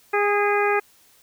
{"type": "harmonic tone with a mistuned harmonic", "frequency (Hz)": 409.5, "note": "G#4", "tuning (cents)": -24, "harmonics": [1, 2, 3, 4, 5, 6], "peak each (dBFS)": [-21, -24, -26, -27, -28, -29], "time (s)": [0.13, 0.8], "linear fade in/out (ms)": 10, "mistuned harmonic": 3, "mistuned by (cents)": 20, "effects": ["white hiss -56 dBFS RMS until 1.22 s"]}